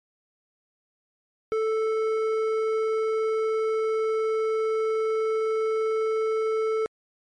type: tone with hard clipping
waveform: triangle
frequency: 440.1 Hz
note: A4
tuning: in tune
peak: -24 dBFS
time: 1.52-6.86 s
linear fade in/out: 0 ms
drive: 12 dB
effects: MP3 48 kbps